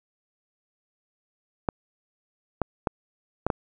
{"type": "clicks", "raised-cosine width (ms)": 1, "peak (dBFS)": -9, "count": 5, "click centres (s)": [1.688, 2.617, 2.872, 3.466, 3.502], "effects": []}